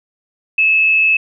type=tone with amplitude modulation; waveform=sine; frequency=2600 Hz; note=E7; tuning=24 cents flat; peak=-8 dBFS; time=0.58-1.17 s; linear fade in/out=5 ms; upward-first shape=sine; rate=166 Hz; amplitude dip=30%; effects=none